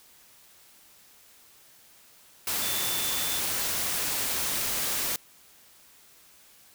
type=tone in noise; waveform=sine; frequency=3520 Hz; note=A7; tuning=in tune; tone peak=-35 dBFS; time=2.62-3.4 s; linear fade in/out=2 ms; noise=white; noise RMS=-29 dBFS; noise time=2.47-5.16 s; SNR=-9 dB; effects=white hiss -56 dBFS RMS until 6.74 s

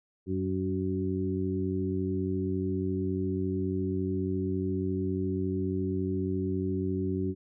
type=harmonic tone with a mistuned harmonic; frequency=94.5 Hz; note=F#2; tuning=37 cents sharp; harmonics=1 / 2 / 3 / 4; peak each=-33 / -33 / -33 / -33 dBFS; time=0.26-7.35 s; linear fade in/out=50 ms; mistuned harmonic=4; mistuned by=-16 cents; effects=none

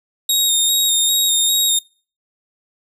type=tone with vibrato; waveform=20% pulse; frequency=3729 Hz; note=A#7; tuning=in tune; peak=-8 dBFS; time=0.29-1.79 s; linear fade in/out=5 ms; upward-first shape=square; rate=2.5 Hz; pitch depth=24 cents each way; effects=noise-tail reverb RT60 0.4 s tail -24 dB re dry

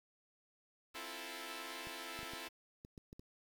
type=chord; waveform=5% pulse; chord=F major seventh; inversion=second; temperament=equal; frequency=261.6 / 329.6 / 349.2 / 440 Hz; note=C4 / E4 / F4 / A4; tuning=0 / 0 / 0 / 0 cents; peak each=-40 / -37 / -41 / -38 dBFS; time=0.94-2.49 s; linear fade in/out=20 ms
type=clicks; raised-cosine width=3 ms; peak=-39 dBFS; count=8; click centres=1.871 / 2.191 / 2.231 / 2.335 / 2.849 / 2.978 / 3.129 / 3.195 s
effects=10-bit

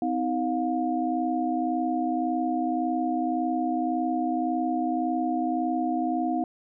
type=tone cluster; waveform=sine; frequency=256.6 / 318.4 / 710 Hz; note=C4 / D#4 / F5; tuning=-34 / +40 / +28 cents; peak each=-28 dBFS; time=0.02-6.44 s; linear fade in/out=2 ms; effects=none

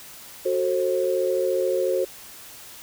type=chord; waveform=sine; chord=F# diminished; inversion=none; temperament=just; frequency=370 / 444 / 532.8 Hz; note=F#4 / A4 / C5; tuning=0 / +16 / +31 cents; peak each=-24 / -28 / -23 dBFS; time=0.45-2.05 s; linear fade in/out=10 ms; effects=white hiss -43 dBFS RMS until 2.82 s

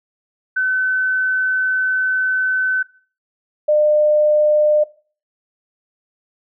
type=tone pair in turn; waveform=sine; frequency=1518 / 602.4 Hz; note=F#6 / D5; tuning=+44 / +44 cents; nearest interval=octave + major third; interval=1600 cents; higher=first; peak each=-15 / -11 dBFS; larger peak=second; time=0.56-2.83 / 3.68-4.84 s; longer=first; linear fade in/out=10 ms; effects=noise-tail reverb RT60 0.4 s tail -18 dB re dry

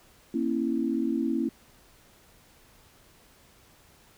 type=chord; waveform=sine; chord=A# diminished; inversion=none; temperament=equal with one note detuned; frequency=233.1 / 272.3 / 329.6 Hz; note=A#3 / C#4 / E4; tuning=0 / -31 / 0 cents; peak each=-29 dBFS; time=0.34-1.49 s; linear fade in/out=5 ms; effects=pink hiss -58 dBFS RMS until 4.17 s

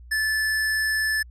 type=tone; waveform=square; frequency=1744 Hz; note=A6; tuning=16 cents flat; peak=-22 dBFS; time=0.11-1.23 s; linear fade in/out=10 ms; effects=added 60 Hz sine -42 dBFS peak until 1.3 s + resampled to 32000 Hz

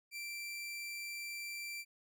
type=tone; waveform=sawtooth; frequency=2349 Hz; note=D7; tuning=in tune; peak=-38 dBFS; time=0.11-1.85 s; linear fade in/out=50 ms; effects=none

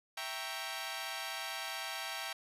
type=chord; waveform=10% pulse; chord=E diminished seventh; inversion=none; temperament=equal; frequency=659.3 / 784 / 932.3 / 1108.7 Hz; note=E5 / G5 / Bb5 / Db6; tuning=0 / 0 / 0 / 0 cents; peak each=-36 / -34 / -36 / -38 dBFS; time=0.17-2.33 s; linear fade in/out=5 ms; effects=resampled to 32000 Hz

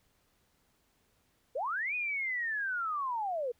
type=linear two-way sweep; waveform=sine; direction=up then down; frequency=458.8 to 2501 to 458.8 Hz; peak=-31 dBFS; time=1.55-3.52 s; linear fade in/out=10 ms; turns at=1.95 s; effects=pink hiss -72 dBFS RMS until 3.59 s

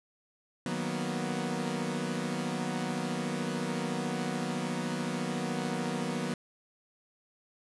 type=chord; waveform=sawtooth; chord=B major seventh; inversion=first; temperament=equal; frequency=155.56 / 185 / 233.1 / 246.9 Hz; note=D#3 / F#3 / A#3 / B3; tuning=0 / 0 / 0 / 0 cents; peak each=-34 / -32 / -34 / -32 dBFS; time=0.66-6.34 s; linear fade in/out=2 ms; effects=resampled to 24000 Hz

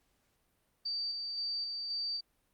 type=tone with tremolo; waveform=sine; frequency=4631 Hz; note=D8; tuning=25 cents flat; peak=-33 dBFS; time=0.85-2.21 s; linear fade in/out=10 ms; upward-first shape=square; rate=1.9 Hz; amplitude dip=30%; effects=pink hiss -75 dBFS RMS until 2.53 s + Opus 48 kbps

